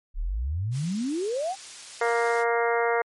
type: exponential sweep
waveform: sine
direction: up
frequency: 32.7 to 816 Hz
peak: -25 dBFS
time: 0.14-1.56 s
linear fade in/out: 50 ms
type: noise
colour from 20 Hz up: blue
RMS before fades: -36 dBFS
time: 0.71-2.45 s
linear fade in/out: 50 ms
type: harmonic tone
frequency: 234 Hz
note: A#3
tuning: 7 cents sharp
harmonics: 2 / 3 / 4 / 5 / 6 / 7 / 8 / 9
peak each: -24 / -28 / -30 / -33 / -31 / -36 / -33 / -34 dBFS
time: 2.01-3.02 s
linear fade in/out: 5 ms
effects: low-pass 7000 Hz 12 dB/octave + MP3 48 kbps